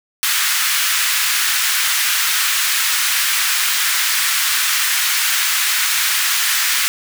pink high-pass noise, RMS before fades -17 dBFS, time 0.23-6.88 s, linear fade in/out 0 ms, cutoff 1400 Hz, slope 24 dB/octave, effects none

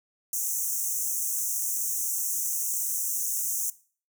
pink high-pass noise, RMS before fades -29 dBFS, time 0.33-3.7 s, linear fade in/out 2 ms, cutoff 5900 Hz, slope 96 dB/octave, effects noise-tail reverb RT60 0.4 s tail -18 dB re dry

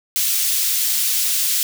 white high-pass noise, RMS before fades -19 dBFS, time 0.16-1.63 s, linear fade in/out 0 ms, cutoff 3100 Hz, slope 12 dB/octave, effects none

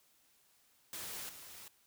white noise with level steps, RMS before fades -44 / -52 dBFS, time 0.93-1.68 s, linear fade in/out 0 ms, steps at 1.29 s, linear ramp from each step 2 ms, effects white hiss -70 dBFS RMS until 1.86 s

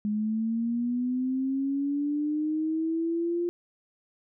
sine linear sweep, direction up, 207.7 to 349.2 Hz, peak -25 dBFS, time 0.05-3.49 s, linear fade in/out 0 ms, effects none

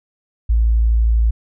sine tone, 56.2 Hz, A1, 37 cents sharp, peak -11 dBFS, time 0.49-1.31 s, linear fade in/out 10 ms, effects none

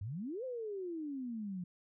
sine exponential two-way sweep, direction up then down, 90.8 to 530 to 173.3 Hz, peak -38 dBFS, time 0.01-1.64 s, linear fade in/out 5 ms, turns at 0.44 s, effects none

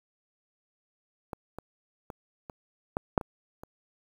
clicks, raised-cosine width 1 ms, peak -21 / -24 / -25 / -26 / -14 / -7 / -23 / -28 dBFS, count 8, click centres 1.332 / 1.586 / 2.102 / 2.498 / 2.969 / 3.178 / 3.212 / 3.635 s, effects 8-bit

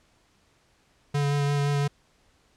square tone with vibrato, 143.2 Hz, D3, 43 cents flat, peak -23 dBFS, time 1.14-1.88 s, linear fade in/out 10 ms, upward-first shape sine, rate 5.8 Hz, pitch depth 14 cents each way, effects pink hiss -64 dBFS RMS until 2.56 s + low-pass 8000 Hz 12 dB/octave

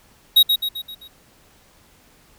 square tone with echo, 3800 Hz, A#7, 33 cents sharp, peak -9 dBFS, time 0.36-0.43 s, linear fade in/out 10 ms, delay 130 ms, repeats 5, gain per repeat -6 dB, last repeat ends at 1.08 s, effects pink hiss -54 dBFS RMS until 2.38 s

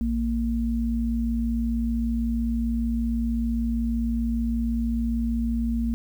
sine tone pair together, 57.78 / 231.3 Hz, A#1 / A#3, -15 / -13 cents, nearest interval 2 octaves, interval 2402 cents, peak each -26 / -24 dBFS, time 0.01-5.94 s, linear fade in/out 0 ms, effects 9-bit

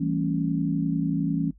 sine chord, A dominant seventh, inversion second, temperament equal with one note detuned, 164.81 / 196 / 225.1 / 277.2 Hz, E3 / G3 / A3 / C#4, 0 / 0 / +40 / 0 cents, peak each -26 / -31 / -31 / -26 dBFS, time 0-1.51 s, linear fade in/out 10 ms, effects noise-tail reverb RT60 0.1 s tail -18 dB re dry + added 50 Hz sine -50 dBFS peak until 1.58 s

